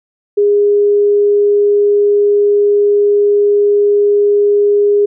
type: tone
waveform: sine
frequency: 410 Hz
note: G#4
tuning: 22 cents flat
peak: -7 dBFS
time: 0.37-5.06 s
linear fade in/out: 10 ms
effects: none